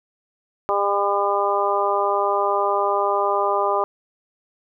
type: harmonic tone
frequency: 201.2 Hz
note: G3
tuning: 45 cents sharp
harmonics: 2 / 3 / 4 / 5 / 6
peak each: -24 / -24 / -24 / -24 / -24 dBFS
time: 0.69-3.84 s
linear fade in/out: 0 ms
effects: none